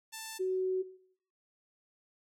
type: tone pair in turn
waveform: 5% pulse / sine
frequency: 886 / 373.6 Hz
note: A5 / F#4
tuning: +12 / +17 cents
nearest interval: octave + minor third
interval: 1495 cents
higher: first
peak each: -29 / -28 dBFS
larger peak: second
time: 0.12-0.39 / 0.39-0.83 s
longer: second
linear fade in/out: 20 ms
effects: noise-tail reverb RT60 0.6 s tail -17 dB re dry + MP3 96 kbps